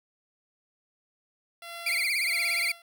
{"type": "tone with tremolo", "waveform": "10% pulse", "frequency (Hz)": 682, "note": "F5", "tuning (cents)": -41, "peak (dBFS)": -29, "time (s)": [1.62, 2.82], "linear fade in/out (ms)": 2, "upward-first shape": "sine", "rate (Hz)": 1.4, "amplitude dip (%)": 90}
{"type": "tone with vibrato", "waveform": "35% pulse", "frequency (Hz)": 2229, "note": "C#7", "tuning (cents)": 9, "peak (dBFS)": -23, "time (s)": [1.86, 2.72], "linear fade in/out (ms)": 5, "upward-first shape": "triangle", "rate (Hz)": 17, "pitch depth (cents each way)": 170}
{"effects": []}